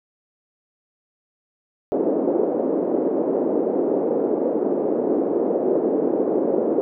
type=band-pass noise; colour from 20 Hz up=white; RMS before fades=-21 dBFS; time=1.92-6.81 s; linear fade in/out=0 ms; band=280 to 480 Hz; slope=24 dB/octave; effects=none